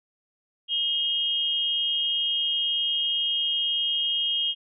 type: tone pair together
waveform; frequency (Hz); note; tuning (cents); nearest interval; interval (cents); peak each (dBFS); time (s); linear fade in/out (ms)
sine; 2877 / 3229; F#7 / G#7; -49 / -49; major second; 200; -28 / -24; 0.68-4.55; 50
effects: none